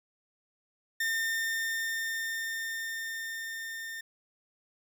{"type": "tone with level ramp", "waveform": "40% pulse", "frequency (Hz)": 1811, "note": "A6", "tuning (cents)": 49, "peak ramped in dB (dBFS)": [-27, -37], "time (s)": [1, 4.01], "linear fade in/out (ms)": 5, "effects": []}